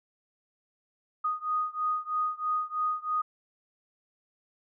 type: beating tone pair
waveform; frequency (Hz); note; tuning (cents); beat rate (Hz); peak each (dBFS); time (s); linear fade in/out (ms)
sine; 1240 / 1243.1; D#6 / D#6; -6 / -2; 3.1; -30 / -31; 1.24-3.22; 10
effects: none